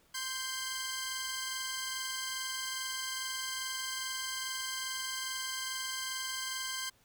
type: tone pair together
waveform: 10% pulse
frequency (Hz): 1041.2 / 1573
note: C6 / G6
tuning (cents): -9 / +6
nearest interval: perfect fifth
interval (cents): 715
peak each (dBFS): -31 / -29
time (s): 0.14-6.9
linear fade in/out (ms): 10
effects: pink hiss -67 dBFS RMS until 7.04 s